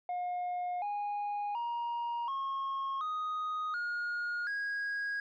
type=tone with pitch steps; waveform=sine; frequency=716 / 822.5 / 944.8 / 1085.3 / 1246.6 / 1432 / 1644.9 Hz; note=F5 / G#5 / A#5 / C#6 / D#6 / F6 / G#6; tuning=+43 / -17 / +23 / -37 / +3 / +43 / -17 cents; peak=-30 dBFS; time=0.09-5.2 s; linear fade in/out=2 ms; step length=730 ms; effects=tanh soft clip ceiling -32 dBFS